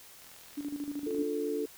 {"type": "click train", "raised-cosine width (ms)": 0.2, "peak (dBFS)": -37, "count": 18, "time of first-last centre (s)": [0.22, 0.627], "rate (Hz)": 41.8}
{"type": "tone with tremolo", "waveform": "sine", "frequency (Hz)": 289.2, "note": "D4", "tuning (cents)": -27, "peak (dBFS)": -32, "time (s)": [0.57, 1.23], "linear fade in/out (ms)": 10, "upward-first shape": "square", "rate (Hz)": 13, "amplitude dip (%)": 65}
{"type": "chord", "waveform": "sine", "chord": "D minor", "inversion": "none", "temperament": "just", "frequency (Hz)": [293.7, 352.4, 440.5], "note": ["D4", "F4", "A4"], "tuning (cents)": [0, 16, 2], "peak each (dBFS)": [-35, -38, -32], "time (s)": [1.06, 1.66], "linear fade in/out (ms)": 10}
{"effects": ["white hiss -53 dBFS RMS until 1.77 s"]}